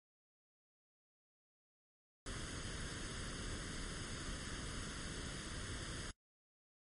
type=noise with comb filter; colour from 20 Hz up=pink; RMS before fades=-45 dBFS; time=2.26-6.11 s; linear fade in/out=2 ms; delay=0.61 ms; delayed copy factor=+0.7; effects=noise-tail reverb RT60 0.1 s tail -23 dB re dry + MP3 48 kbps